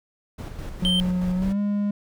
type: noise with tremolo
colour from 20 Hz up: brown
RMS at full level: -32 dBFS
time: 0.38-1.53 s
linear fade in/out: 10 ms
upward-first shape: square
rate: 4.8 Hz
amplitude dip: 40%
type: tone with pitch glide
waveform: triangle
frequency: 181.1 to 204.5 Hz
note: F#3 to G#3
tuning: -37 to -26 cents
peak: -19 dBFS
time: 0.82-1.91 s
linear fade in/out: 5 ms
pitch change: +211 cents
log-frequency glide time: 1.35-1.59 s
type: tone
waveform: triangle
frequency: 3125 Hz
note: G7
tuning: 6 cents flat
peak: -19 dBFS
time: 0.85-1 s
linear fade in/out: 0 ms
effects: none